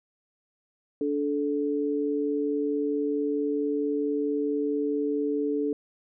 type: tone pair together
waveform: sine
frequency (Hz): 290 / 434.5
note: D4 / A4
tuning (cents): -22 / -22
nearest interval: perfect fifth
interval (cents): 700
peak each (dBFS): -27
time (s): 1.01-5.73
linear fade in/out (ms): 2
effects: none